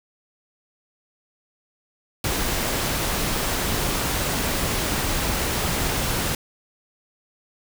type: noise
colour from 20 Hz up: pink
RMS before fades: -24 dBFS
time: 2.24-6.35 s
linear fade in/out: 2 ms
effects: none